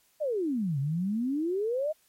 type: exponential two-way sweep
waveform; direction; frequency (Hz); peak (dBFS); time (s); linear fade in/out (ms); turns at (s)
sine; down then up; 640 to 132.6 to 640; -26; 0.2-1.93; 20; 0.79
effects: white hiss -66 dBFS RMS until 2.08 s + MP3 64 kbps